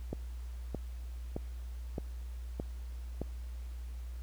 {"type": "click train", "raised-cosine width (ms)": 2, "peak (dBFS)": -22, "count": 6, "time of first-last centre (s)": [0.13, 3.216], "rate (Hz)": 1.62, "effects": ["added 60 Hz sine -39 dBFS peak until 4.22 s", "pink hiss -61 dBFS RMS until 4.22 s"]}